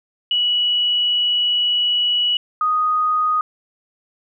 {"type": "tone pair in turn", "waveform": "sine", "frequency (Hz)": [2935, 1243.7], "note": ["F#7", "D#6"], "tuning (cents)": [-15, -1], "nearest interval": "octave + minor third", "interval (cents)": 1486, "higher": "first", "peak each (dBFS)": -15, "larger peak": "neither", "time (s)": [[0.31, 2.37], [2.61, 3.41]], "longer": "first", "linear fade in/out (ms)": 2, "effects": []}